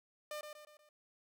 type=tone with echo; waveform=sawtooth; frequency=601 Hz; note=D5; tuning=40 cents sharp; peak=-37 dBFS; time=0.31-0.41 s; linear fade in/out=2 ms; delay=120 ms; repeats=4; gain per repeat=-6 dB; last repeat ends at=0.89 s; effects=none